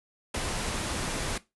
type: low-pass noise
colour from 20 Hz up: pink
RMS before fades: -32 dBFS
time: 0.34-1.38 s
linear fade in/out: 5 ms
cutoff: 11000 Hz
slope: 96 dB/octave
effects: noise-tail reverb RT60 0.2 s tail -17 dB re dry